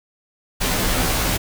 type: noise with comb filter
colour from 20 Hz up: pink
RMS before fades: -20 dBFS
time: 0.6-1.38 s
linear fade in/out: 20 ms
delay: 14 ms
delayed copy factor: -0.85
effects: none